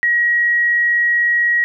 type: tone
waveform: sine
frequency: 1902 Hz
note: A#6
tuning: 34 cents sharp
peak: -12 dBFS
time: 0.03-1.64 s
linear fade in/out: 0 ms
effects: none